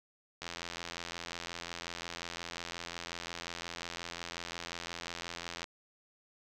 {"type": "click train", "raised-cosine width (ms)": 0.2, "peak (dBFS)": -22, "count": 448, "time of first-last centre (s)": [0.42, 5.642], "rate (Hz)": 85.6, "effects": []}